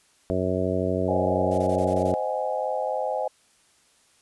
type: harmonic tone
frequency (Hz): 92.5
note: F#2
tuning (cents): 0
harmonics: 1 / 2 / 3 / 4 / 5 / 6 / 7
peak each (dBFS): -30 / -30 / -30 / -30 / -30 / -30 / -30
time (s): 0.3-2.14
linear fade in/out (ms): 0
type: chord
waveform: sine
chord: Ab dominant seventh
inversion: first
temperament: just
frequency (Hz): 519.1 / 623 / 747.5 / 830.6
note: C5 / Eb5 / Gb5 / Ab5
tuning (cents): -14 / +2 / +17 / 0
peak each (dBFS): -29 / -29 / -32 / -30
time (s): 1.08-3.28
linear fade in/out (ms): 5
type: noise bursts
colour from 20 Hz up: white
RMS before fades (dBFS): -46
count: 7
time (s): 1.51-2.119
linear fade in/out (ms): 5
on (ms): 69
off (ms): 21
effects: white hiss -61 dBFS RMS until 4.21 s + resampled to 24000 Hz